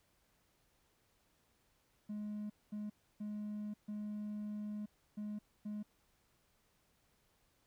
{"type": "tone bursts at uneven times", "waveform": "triangle", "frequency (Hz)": 209.6, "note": "G#3", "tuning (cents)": 16, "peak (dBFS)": -37, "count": 6, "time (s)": [[2.09, 2.5], [2.72, 2.9], [3.2, 3.74], [3.88, 4.86], [5.17, 5.39], [5.65, 5.83]], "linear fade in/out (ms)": 10, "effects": ["tanh soft clip ceiling -34 dBFS", "pink hiss -75 dBFS RMS until 7.66 s"]}